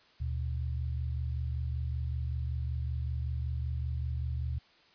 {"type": "tone pair together", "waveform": "sine", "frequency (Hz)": [75.04, 120.3], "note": ["D2", "B2"], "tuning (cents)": [38, -45], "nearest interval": "minor sixth", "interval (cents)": 817, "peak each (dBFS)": [-32, -36], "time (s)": [0.2, 4.59], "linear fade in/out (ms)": 10, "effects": ["white hiss -62 dBFS RMS until 4.94 s", "resampled to 11025 Hz"]}